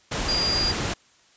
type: tone in noise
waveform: sine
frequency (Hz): 4813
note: D8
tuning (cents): +42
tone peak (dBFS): -22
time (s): 0.28-0.72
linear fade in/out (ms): 10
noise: pink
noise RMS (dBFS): -27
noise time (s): 0.11-0.94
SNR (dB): +2
effects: white hiss -58 dBFS RMS until 1.36 s + resampled to 16000 Hz